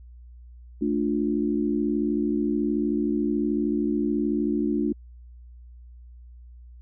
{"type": "chord", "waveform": "sine", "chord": "D minor", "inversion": "second", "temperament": "just", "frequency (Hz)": [220.2, 293.7, 352.4], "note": ["A3", "D4", "F4"], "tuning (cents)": [2, 0, 16], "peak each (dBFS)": [-26, -25, -28], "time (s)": [0.81, 4.93], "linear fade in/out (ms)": 10, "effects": ["added 60 Hz sine -43 dBFS peak until 6.81 s"]}